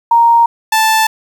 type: tone pair in turn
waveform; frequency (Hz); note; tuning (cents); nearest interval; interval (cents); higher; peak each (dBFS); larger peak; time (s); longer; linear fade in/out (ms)
sine / sawtooth; 932.3 / 879.6; A#5 / A5; 0 / -1; minor second; 101; first; -5; neither; 0.11-0.46 / 0.72-1.07; neither; 5
effects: 7-bit